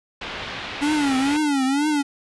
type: low-pass noise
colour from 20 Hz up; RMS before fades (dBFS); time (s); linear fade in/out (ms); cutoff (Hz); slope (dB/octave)
white; -32; 0.21-1.37; 5; 3500; 24
type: tone with vibrato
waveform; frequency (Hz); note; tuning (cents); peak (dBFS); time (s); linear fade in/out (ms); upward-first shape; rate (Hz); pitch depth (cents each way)
square; 282.6; C#4; +34; -19; 0.81-2.03; 20; triangle; 2.1; 160
effects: resampled to 24000 Hz